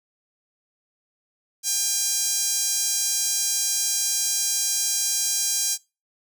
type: tone with high-pass filter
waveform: sawtooth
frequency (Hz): 803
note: G5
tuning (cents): +41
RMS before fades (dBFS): -24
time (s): 1.63-5.78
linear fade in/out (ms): 50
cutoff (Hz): 6200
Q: 2.2
effects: noise-tail reverb RT60 0.3 s tail -26 dB re dry